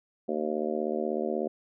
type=harmonic tone; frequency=76.4 Hz; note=D#2; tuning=31 cents flat; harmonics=3 / 4 / 5 / 6 / 7 / 8 / 9; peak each=-34 / -37 / -32 / -38 / -34 / -37 / -38 dBFS; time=0.28-1.48 s; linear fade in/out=10 ms; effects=none